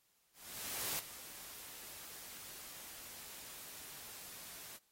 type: noise with ADSR envelope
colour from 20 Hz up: white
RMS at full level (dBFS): -38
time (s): 0.33-4.79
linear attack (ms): 660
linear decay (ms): 4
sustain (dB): -13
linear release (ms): 37
effects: white hiss -75 dBFS RMS until 4.91 s + AAC 48 kbps